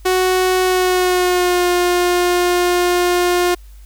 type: tone with pitch glide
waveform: sawtooth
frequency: 370 to 355.1 Hz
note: F#4 to F4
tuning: 0 to +29 cents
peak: -9 dBFS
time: 0.05-3.55 s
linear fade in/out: 10 ms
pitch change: -71 cents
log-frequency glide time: 0.63-1.69 s
effects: added 50 Hz sine -36 dBFS peak until 3.85 s + white hiss -53 dBFS RMS until 3.85 s